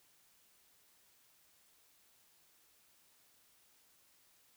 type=silence; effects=white hiss -69 dBFS RMS until 4.56 s